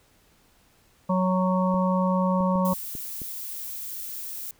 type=harmonic tone; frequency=185 Hz; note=F#3; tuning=in tune; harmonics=1 / 3 / 5 / 6; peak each=-22 / -27 / -29 / -30 dBFS; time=1.09-2.74 s; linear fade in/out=10 ms
type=clicks; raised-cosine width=3 ms; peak=-25 dBFS; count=6; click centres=1.743 / 2.406 / 2.556 / 2.731 / 2.952 / 3.218 s
type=noise; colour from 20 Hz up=violet; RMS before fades=-35 dBFS; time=2.65-4.51 s; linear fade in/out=2 ms
effects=pink hiss -61 dBFS RMS until 4.59 s